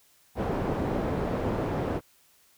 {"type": "low-pass noise", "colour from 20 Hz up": "white", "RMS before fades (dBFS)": -29, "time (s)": [0.35, 2.01], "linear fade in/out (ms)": 50, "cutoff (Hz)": 520, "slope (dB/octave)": 12, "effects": ["white hiss -62 dBFS RMS until 2.57 s"]}